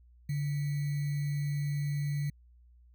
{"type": "tone with sample-and-hold", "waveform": "sine", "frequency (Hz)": 145, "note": "D3", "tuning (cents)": -22, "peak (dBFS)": -29, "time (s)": [0.29, 2.3], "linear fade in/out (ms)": 5, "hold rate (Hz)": 2100, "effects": ["added 60 Hz sine -56 dBFS peak until 2.94 s"]}